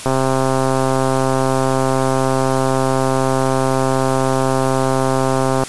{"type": "click train", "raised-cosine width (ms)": 1, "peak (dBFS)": -3, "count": 737, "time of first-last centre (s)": [0.06, 5.636], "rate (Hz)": 132, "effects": ["white hiss -30 dBFS RMS until 5.68 s", "resampled to 24000 Hz"]}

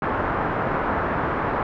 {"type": "low-pass noise", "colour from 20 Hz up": "white", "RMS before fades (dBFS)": -24, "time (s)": [0.02, 1.63], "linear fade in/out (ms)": 2, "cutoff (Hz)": 1400, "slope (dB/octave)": 24, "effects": []}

